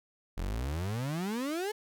35% pulse exponential sweep, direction up, 40.59 to 440 Hz, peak -30 dBFS, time 0.37-1.72 s, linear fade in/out 10 ms, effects none

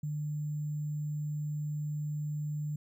sine tone with sample-and-hold, 150 Hz, D3, 37 cents sharp, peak -32 dBFS, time 0.03-2.76 s, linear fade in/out 5 ms, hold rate 7350 Hz, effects none

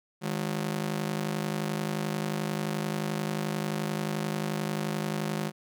sawtooth ring-modulated tone, 180.9 Hz, F#3, 39 cents flat, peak -22 dBFS, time 0.21-5.52 s, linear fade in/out 50 ms, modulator 25.7 Hz, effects none

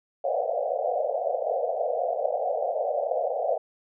white band-pass noise, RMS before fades -27 dBFS, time 0.24-3.58 s, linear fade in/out 5 ms, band 480 to 740 Hz, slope 96 dB/octave, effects none

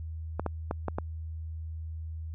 clicks, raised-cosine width 1 ms, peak -16 dBFS, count 5, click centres 0.396 / 0.463 / 0.711 / 0.883 / 0.985 s, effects added 80 Hz sine -35 dBFS peak until 2.34 s

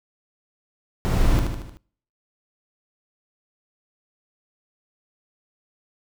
brown noise with echo, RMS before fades -19 dBFS, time 1.05-1.39 s, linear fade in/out 0 ms, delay 76 ms, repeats 5, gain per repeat -5 dB, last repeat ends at 1.77 s, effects noise-tail reverb RT60 0.6 s tail -25 dB re dry

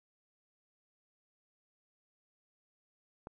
click, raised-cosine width 1 ms, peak -30 dBFS, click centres 3.271 s, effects none

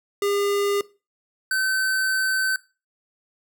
square tone pair in turn, 404 / 1533.7 Hz, G#4 / G6, -48 / -38 cents, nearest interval octave + major seventh, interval 2310 cents, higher second, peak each -21 dBFS, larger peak neither, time 0.22-0.81 / 1.51-2.56 s, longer second, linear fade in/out 2 ms, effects noise-tail reverb RT60 0.3 s tail -19 dB re dry

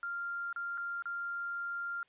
sine tone with dropouts, 1393 Hz, F6, 5 cents flat, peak -35 dBFS, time 0.03-2.03 s, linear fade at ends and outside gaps 1 ms, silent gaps 0.528-0.561 / 0.775-0.779 / 1.023-1.056 s, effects white hiss -70 dBFS RMS until 2.08 s + resampled to 8000 Hz

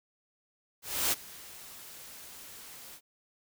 white noise with ADSR envelope, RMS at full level -27 dBFS, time 0.82-3.01 s, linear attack 300 ms, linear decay 27 ms, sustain -21 dB, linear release 65 ms, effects none

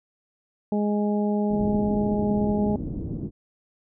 harmonic tone, 207.7 Hz, G#3, in tune, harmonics 1 / 2 / 3 / 4, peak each -22 / -28 / -32 / -34 dBFS, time 0.72-2.76 s, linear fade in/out 2 ms
white low-pass noise, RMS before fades -31 dBFS, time 1.49-3.31 s, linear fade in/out 50 ms, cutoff 300 Hz, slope 24 dB/octave
effects none

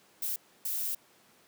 violet noise bursts at uneven times, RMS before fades -33 dBFS, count 2, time 0.22-0.36 / 0.65-0.95 s, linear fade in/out 5 ms, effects pink hiss -62 dBFS RMS until 1.47 s + high-pass 200 Hz 12 dB/octave

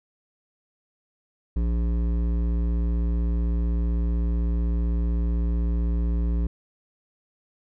sine tone with hard clipping, 57.9 Hz, A#1, 11 cents flat, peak -23 dBFS, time 1.56-6.47 s, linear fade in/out 5 ms, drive 12 dB, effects none

